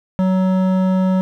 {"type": "tone with hard clipping", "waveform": "sine", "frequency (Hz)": 187, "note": "F#3", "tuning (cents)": 19, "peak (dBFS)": -15, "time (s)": [0.19, 1.21], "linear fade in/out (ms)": 0, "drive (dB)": 12, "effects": []}